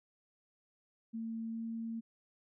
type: tone with pitch glide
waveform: sine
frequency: 226 to 227.4 Hz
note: A3 to A#3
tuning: +47 to -43 cents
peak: -37 dBFS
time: 1.13-2.01 s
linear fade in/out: 20 ms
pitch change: +10 cents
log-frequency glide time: 1.52-1.58 s
effects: none